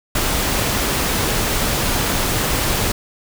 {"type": "noise", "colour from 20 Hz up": "pink", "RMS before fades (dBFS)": -19, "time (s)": [0.15, 2.92], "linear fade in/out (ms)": 5, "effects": []}